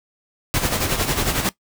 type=noise with tremolo; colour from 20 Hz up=pink; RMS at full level=-19 dBFS; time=0.54-1.49 s; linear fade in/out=0 ms; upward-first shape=sine; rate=11 Hz; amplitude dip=60%; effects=noise-tail reverb RT60 0.1 s tail -18 dB re dry